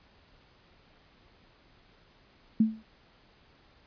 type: tone with exponential decay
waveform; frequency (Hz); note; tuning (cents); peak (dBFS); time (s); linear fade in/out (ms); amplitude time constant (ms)
sine; 220; A3; 0; -16; 2.6-2.83; 5; 50
effects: pink hiss -61 dBFS RMS until 3.86 s + resampled to 11025 Hz